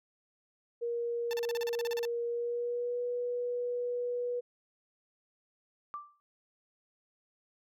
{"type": "tone with pitch glide", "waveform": "sine", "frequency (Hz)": [472.1, 487.3], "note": ["A#4", "B4"], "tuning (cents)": [22, -23], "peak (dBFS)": -31, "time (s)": [0.81, 4.41], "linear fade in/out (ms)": 20, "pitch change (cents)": 55, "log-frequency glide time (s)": [2.26, 3.01]}
{"type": "tone bursts", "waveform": "10% pulse", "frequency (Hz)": 888, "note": "A5", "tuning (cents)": 16, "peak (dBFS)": -29, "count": 13, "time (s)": [1.31, 2.052], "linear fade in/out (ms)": 0, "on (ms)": 22, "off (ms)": 38}
{"type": "tone with exponential decay", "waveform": "sine", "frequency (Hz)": 1174.7, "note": "D6", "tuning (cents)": 0, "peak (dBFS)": -34, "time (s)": [5.94, 6.2], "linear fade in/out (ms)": 0, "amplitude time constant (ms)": 55}
{"effects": []}